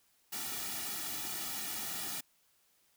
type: noise with comb filter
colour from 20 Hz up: white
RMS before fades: -39 dBFS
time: 0.32-2.21 s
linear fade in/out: 10 ms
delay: 1.9 ms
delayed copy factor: -0.8
effects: white hiss -71 dBFS RMS until 2.96 s